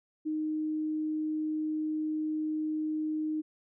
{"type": "tone", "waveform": "sine", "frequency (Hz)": 309.5, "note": "D#4", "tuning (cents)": -9, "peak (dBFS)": -29, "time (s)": [0.25, 3.42], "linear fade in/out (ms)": 20, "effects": []}